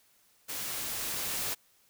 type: noise with level ramp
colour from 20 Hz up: white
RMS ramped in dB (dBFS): -37 to -33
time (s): 0.48-1.55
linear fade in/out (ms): 20
effects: white hiss -66 dBFS RMS until 1.89 s